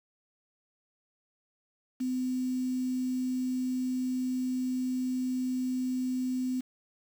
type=tone with quantisation; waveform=sine; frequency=254.8 Hz; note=C4; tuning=46 cents flat; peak=-28 dBFS; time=2-6.61 s; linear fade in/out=10 ms; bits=8; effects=none